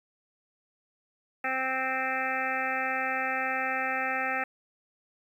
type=harmonic tone; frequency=261.6 Hz; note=C4; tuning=in tune; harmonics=1 / 2 / 3 / 5 / 6 / 7 / 8 / 9 / 10; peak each=-41 / -38 / -33 / -35 / -37 / -33 / -38 / -38 / -38 dBFS; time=1.44-4.44 s; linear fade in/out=5 ms; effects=10-bit